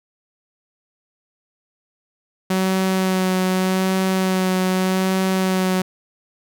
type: tone with vibrato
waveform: sawtooth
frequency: 187.3 Hz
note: F#3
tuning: 21 cents sharp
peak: -13 dBFS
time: 2.5-5.82 s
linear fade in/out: 5 ms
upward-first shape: sine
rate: 0.83 Hz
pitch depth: 16 cents each way
effects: none